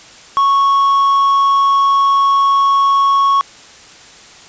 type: tone with quantisation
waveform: triangle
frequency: 1106 Hz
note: C#6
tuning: 4 cents flat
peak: -7 dBFS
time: 0.37-3.41 s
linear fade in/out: 0 ms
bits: 5
effects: white hiss -39 dBFS RMS until 4.48 s + resampled to 16000 Hz